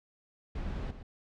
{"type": "noise with echo", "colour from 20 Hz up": "brown", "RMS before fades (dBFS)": -36, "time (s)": [0.55, 0.91], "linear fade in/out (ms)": 5, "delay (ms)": 120, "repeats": 1, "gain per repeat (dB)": -10, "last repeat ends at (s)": 1.03, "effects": ["low-pass 4000 Hz 12 dB/octave"]}